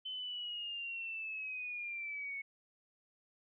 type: linear sweep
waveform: sine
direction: down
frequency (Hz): 3060 to 2200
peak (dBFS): -39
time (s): 0.05-2.42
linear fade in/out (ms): 10
effects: none